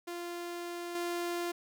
sawtooth tone with level steps, 347 Hz, F4, 11 cents flat, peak -34 / -29 dBFS, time 0.07-1.52 s, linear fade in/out 10 ms, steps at 0.95 s, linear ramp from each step 2 ms, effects none

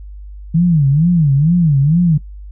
sine tone with vibrato, 155.56 Hz, D#3, in tune, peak -8 dBFS, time 0.54-2.18 s, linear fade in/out 10 ms, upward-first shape sine, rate 2.2 Hz, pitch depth 230 cents each way, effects noise-tail reverb RT60 0.1 s tail -20 dB re dry + added 50 Hz sine -29 dBFS peak until 2.51 s

